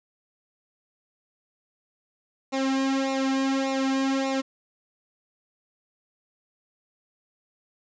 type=tone with flanger; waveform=sawtooth; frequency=268.3 Hz; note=C4; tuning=44 cents sharp; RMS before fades=-25 dBFS; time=2.52-4.42 s; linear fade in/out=20 ms; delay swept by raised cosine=0.62 to 2.32 ms; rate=1.7 Hz; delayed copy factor=-0.9; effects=resampled to 16000 Hz + 9-bit